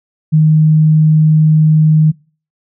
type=tone; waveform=sine; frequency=155.56 Hz; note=D#3; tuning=in tune; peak=-5 dBFS; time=0.32-2.12 s; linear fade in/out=20 ms; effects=noise-tail reverb RT60 0.4 s tail -25 dB re dry